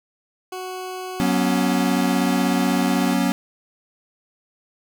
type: tone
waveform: 20% pulse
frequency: 370 Hz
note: F#4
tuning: in tune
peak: -24 dBFS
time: 0.52-3.14 s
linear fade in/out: 5 ms
type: chord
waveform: square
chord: F# suspended fourth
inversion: none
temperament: equal with one note detuned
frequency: 185 / 240.9 / 277.2 Hz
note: F#3 / B3 / C#4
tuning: 0 / -43 / 0 cents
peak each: -23 dBFS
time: 1.2-3.32 s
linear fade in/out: 0 ms
effects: none